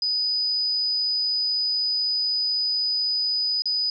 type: tone with dropouts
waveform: sine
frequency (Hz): 4978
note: D#8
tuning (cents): 0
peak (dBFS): -21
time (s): 0.02-3.9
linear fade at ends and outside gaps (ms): 2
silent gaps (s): 3.621-3.656
effects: none